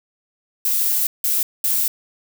violet noise bursts at uneven times, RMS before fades -19 dBFS, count 3, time 0.65-1.07 / 1.24-1.43 / 1.64-1.88 s, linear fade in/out 2 ms, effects none

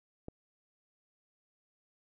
click, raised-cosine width 2 ms, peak -28 dBFS, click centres 0.284 s, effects none

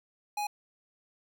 square tone, 830.6 Hz, G#5, in tune, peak -31 dBFS, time 0.37-0.47 s, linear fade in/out 5 ms, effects none

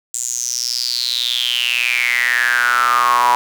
sawtooth tone with high-pass filter sweep, 121.8 Hz, B2, 24 cents flat, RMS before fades -17 dBFS, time 0.14-3.35 s, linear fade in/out 0 ms, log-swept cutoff 7500 to 940 Hz, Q 9.7, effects none

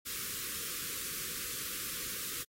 white band-stop noise, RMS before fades -39 dBFS, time 0.05-2.44 s, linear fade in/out 20 ms, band 530 to 1100 Hz, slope 96 dB/octave, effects AAC 48 kbps

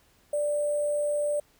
sine tone with sample-and-hold, 587.3 Hz, D5, in tune, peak -24 dBFS, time 0.33-1.4 s, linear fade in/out 5 ms, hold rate 8820 Hz, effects pink hiss -63 dBFS RMS until 1.59 s

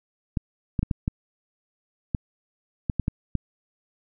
clicks, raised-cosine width 5 ms, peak -11 dBFS, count 10, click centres 0.372 / 0.792 / 0.83 / 0.912 / 1.079 / 2.148 / 2.898 / 2.997 / 3.081 / 3.353 s, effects none

